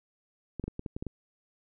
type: clicks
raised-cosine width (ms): 3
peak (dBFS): -22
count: 8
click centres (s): 0.597 / 0.64 / 0.68 / 0.794 / 0.862 / 0.965 / 1.025 / 1.067
effects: none